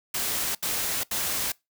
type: noise bursts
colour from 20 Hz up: white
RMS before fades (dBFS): -28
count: 3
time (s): 0.14-1.52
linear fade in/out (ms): 5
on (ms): 410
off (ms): 75
effects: noise-tail reverb RT60 0.2 s tail -23 dB re dry